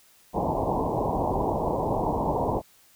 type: low-pass noise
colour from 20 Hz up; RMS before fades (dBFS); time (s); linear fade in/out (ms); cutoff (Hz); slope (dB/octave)
white; -26; 0.33-2.62; 50; 1000; 96
effects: white hiss -58 dBFS RMS until 2.95 s